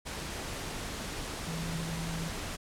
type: tone in noise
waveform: sine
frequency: 164.81 Hz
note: E3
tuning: in tune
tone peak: -35 dBFS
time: 1.47-2.3 s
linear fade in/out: 20 ms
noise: pink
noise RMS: -38 dBFS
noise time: 0.05-2.57 s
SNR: 0 dB
effects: low-pass 10000 Hz 12 dB/octave